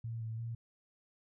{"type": "tone with pitch steps", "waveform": "sine", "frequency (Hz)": [114.7, 112, 115.7], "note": ["A#2", "A2", "A#2"], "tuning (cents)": [-28, 31, -13], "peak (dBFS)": -37, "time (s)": [0.04, 0.55], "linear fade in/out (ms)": 5, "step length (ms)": 170, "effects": []}